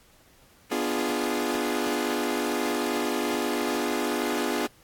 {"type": "chord", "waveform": "sawtooth", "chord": "B diminished seventh", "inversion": "none", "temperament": "equal with one note detuned", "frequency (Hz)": [246.9, 296.2, 349.2, 415.3], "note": ["B3", "D4", "F4", "Ab4"], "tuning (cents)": [0, 15, 0, 0], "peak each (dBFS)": -27, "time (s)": [0.71, 4.67], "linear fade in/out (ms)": 10, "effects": ["pink hiss -58 dBFS RMS until 4.83 s", "AAC 64 kbps"]}